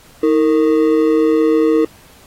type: ring-modulated tone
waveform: triangle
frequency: 388.8 Hz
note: G4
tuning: 14 cents flat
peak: -5 dBFS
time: 0.23-1.85 s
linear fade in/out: 5 ms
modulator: 69.8 Hz
effects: pink hiss -46 dBFS RMS until 2.26 s + AAC 48 kbps